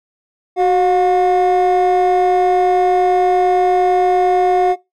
triangle tone pair together, 371.2 / 718 Hz, F#4 / F5, +6 / +48 cents, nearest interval major seventh, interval 1142 cents, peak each -10 dBFS, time 0.56-4.76 s, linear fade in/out 50 ms, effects noise-tail reverb RT60 0.2 s tail -22 dB re dry + tanh soft clip ceiling -6 dBFS

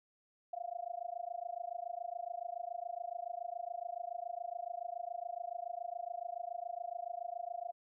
sine tone with amplitude modulation, 698.5 Hz, F5, in tune, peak -35 dBFS, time 0.53-7.72 s, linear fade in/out 5 ms, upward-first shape sine, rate 27.1 Hz, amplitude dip 100%, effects none

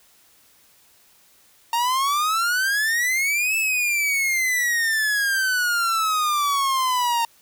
45% pulse exponential two-way sweep, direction up then down, 920 to 2637 to 920 Hz, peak -19 dBFS, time 1.73-7.25 s, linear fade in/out 2 ms, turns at 3.56 s, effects white hiss -56 dBFS RMS until 7.41 s

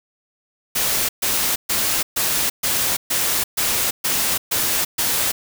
white noise bursts, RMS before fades -20 dBFS, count 10, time 0.75-5.32 s, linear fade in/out 10 ms, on 340 ms, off 130 ms, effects none

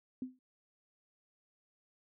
sine tone with exponential decay, 255.8 Hz, C4, 39 cents flat, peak -33 dBFS, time 0.22-0.39 s, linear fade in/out 2 ms, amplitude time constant 35 ms, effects none

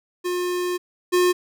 square tone pair in turn, 357.5 / 358.9 Hz, F4 / F4, +41 / +47 cents, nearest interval unison, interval 6 cents, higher second, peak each -23 / -16 dBFS, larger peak second, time 0.24-0.78 / 1.12-1.33 s, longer first, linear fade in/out 20 ms, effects none

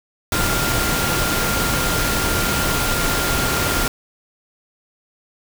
sine tone in noise, 1396.9 Hz, F6, in tune, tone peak -25 dBFS, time 0.32-3.88 s, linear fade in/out 2 ms, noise pink, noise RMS -20 dBFS, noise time 0.32-3.88 s, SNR -8 dB, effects none

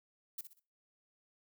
violet noise with echo, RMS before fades -41 dBFS, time 0.38-0.41 s, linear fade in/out 5 ms, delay 62 ms, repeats 3, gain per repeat -9 dB, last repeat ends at 0.596 s, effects noise-tail reverb RT60 0.3 s tail -18 dB re dry

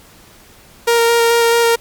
sawtooth tone with vibrato, 466.2 Hz, A#4, in tune, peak -6 dBFS, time 0.87-1.76 s, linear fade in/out 10 ms, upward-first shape square, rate 4.6 Hz, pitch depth 9 cents each way, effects pink hiss -44 dBFS RMS until 1.8 s + MP3 96 kbps

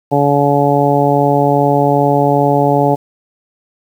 harmonic tone, 142.5 Hz, C#3, 48 cents sharp, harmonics 1 / 2 / 3 / 4 / 5 / 6, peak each -16 / -16 / -16 / -16 / -16 / -16 dBFS, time 0.11-2.96 s, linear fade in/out 20 ms, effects 7-bit

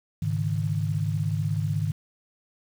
sine chord, Ab suspended fourth, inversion none, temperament equal with one note detuned, 103.83 / 139.47 / 155.56 Hz, Ab2 / Db3 / Eb3, 0 / +11 / 0 cents, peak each -27 / -31 / -27 dBFS, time 0.22-1.92 s, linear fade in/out 5 ms, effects 8-bit

